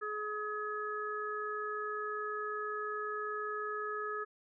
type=harmonic tone; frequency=422.7 Hz; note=G#4; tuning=31 cents sharp; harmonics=1 / 3 / 4; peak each=-40 / -38 / -42 dBFS; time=0.01-4.25 s; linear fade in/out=20 ms; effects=none